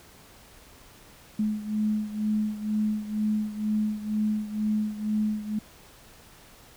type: beating tone pair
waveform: sine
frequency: 212.6 / 214.7 Hz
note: G#3 / A3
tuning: +41 / -42 cents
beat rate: 2.1 Hz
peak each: -26 / -30 dBFS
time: 1.39-5.59 s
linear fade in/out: 5 ms
effects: pink hiss -52 dBFS RMS until 6.76 s